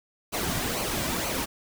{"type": "noise with flanger", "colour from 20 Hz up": "pink", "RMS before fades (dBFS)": -29, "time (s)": [0.32, 1.46], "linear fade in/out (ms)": 20, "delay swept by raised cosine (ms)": [0.56, 2.36], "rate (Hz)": 2.1, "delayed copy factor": -0.55, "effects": []}